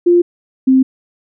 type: tone pair in turn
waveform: sine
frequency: 349.2 / 262 Hz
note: F4 / C4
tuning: 0 / +2 cents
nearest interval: perfect fourth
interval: 498 cents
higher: first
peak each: -6 dBFS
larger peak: neither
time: 0.06-0.22 / 0.67-0.83 s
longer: neither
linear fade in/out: 10 ms
effects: none